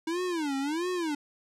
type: tone with vibrato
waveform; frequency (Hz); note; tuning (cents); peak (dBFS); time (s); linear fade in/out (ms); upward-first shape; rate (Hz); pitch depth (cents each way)
square; 314.7; D#4; +20; -29; 0.07-1.15; 5; sine; 1.5; 260
effects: low-pass 9000 Hz 12 dB/octave